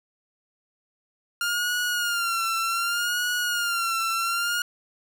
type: tone with vibrato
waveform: sawtooth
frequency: 1400 Hz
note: F6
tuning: 4 cents sharp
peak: -20 dBFS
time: 1.41-4.62 s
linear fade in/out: 2 ms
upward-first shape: sine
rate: 0.66 Hz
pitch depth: 70 cents each way
effects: none